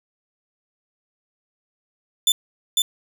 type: tone with echo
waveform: sawtooth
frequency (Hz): 3520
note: A7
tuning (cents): 0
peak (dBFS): -11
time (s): 2.27-2.32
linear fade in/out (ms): 2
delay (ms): 500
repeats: 1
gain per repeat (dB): -2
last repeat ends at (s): 2.82
effects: none